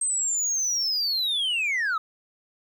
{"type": "linear sweep", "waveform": "sine", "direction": "down", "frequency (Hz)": [8370, 1235], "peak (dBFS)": -20, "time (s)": [0.01, 1.98], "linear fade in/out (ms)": 5, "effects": ["tanh soft clip ceiling -22 dBFS", "10-bit"]}